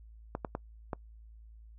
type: clicks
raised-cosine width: 1 ms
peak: -20 dBFS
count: 4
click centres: 0.351 / 0.448 / 0.551 / 0.932 s
effects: noise-tail reverb RT60 0.1 s tail -25 dB re dry + added 55 Hz sine -50 dBFS peak until 1.78 s